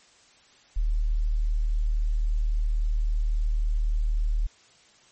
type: tone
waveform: sine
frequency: 38.16 Hz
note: D#1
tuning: 33 cents flat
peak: -21 dBFS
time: 0.76-4.47 s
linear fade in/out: 10 ms
effects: white hiss -57 dBFS RMS until 5.11 s + MP3 32 kbps